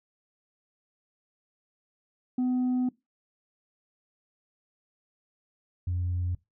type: tone pair in turn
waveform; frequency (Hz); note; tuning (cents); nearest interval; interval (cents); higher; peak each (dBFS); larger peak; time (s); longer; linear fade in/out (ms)
sine; 251.7 / 88.99; B3 / F2; +33 / +33; octave + tritone; 1800; first; -21 / -25; first; 2.38-2.89 / 5.87-6.35; first; 5
effects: noise-tail reverb RT60 0.2 s tail -22 dB re dry + tanh soft clip ceiling -23 dBFS

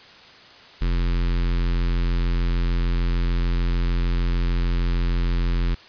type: tone with notch filter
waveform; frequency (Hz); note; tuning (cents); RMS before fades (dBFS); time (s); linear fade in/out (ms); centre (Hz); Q
square; 43.29; F1; -14; -21; 0.81-5.75; 10; 670; 0.84
effects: white hiss -46 dBFS RMS until 5.88 s + resampled to 11025 Hz

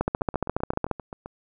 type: two click trains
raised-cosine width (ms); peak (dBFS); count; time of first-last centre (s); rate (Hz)
1; -21 / -9; 10 / 14; 0.08-1.26 / 0.01-0.913; 7.63 / 14.4
effects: none

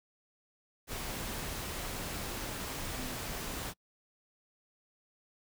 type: tone in noise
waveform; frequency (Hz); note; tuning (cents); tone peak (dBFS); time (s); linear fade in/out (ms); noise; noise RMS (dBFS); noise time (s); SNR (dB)
sine; 254.1; B3; +49; -43; 2.95-3.18; 50; pink; -39; 0.87-3.74; -7
effects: noise-tail reverb RT60 0.1 s tail -26 dB re dry

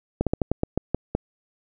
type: slowing click train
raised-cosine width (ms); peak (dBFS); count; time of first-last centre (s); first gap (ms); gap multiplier
2; -8; 9; 0.21-1.15; 57; 1.2
effects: none

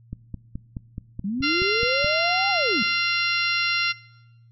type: click train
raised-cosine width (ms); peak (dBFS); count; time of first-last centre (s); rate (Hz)
5; -19; 10; 0.13-2.045; 4.7
type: linear two-way sweep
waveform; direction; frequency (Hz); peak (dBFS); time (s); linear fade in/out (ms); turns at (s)
sine; up then down; 185 to 806 to 185; -24; 1.24-2.83; 5; 2.5
type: harmonic tone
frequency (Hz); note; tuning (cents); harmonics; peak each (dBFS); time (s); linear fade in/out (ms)
692; F5; -16; 2 / 3 / 4 / 5 / 6 / 7 / 8; -27 / -28 / -25 / -34 / -28 / -35 / -32; 1.42-3.93; 20
effects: noise-tail reverb RT60 0.9 s tail -21 dB re dry + added 116 Hz sine -50 dBFS peak until 4.51 s

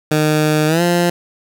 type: tone with pitch glide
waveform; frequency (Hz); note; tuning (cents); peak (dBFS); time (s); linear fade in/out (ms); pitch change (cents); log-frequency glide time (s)
15% pulse; 153.3 to 174.07; D#3 to F3; -25 to -5; -6; 0.11-1.1; 5; +220; 0.67-0.82
effects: none

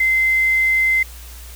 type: tone with quantisation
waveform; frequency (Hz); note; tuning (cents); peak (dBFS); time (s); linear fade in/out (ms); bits
sine; 2070; C7; -19; -13; 0-1.03; 5; 6
effects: added 60 Hz sine -35 dBFS peak until 1.55 s + white hiss -41 dBFS RMS until 1.55 s

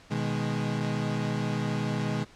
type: chord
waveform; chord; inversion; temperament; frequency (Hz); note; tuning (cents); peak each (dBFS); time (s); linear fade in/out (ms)
35% pulse; G# minor; first; equal; 123.47 / 155.56 / 207.7; B2 / D#3 / G#3; 0 / 0 / 0; -30; 0.1-2.25; 20
effects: pink hiss -54 dBFS RMS until 2.35 s + low-pass 6000 Hz 12 dB/octave

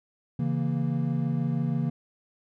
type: chord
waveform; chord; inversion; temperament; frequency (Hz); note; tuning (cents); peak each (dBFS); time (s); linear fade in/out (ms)
triangle; A# diminished; first; equal; 138.59 / 164.81 / 233.1; C#3 / E3 / A#3; 0 / 0 / 0; -26 / -27 / -28; 0.39-1.9; 5
effects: none

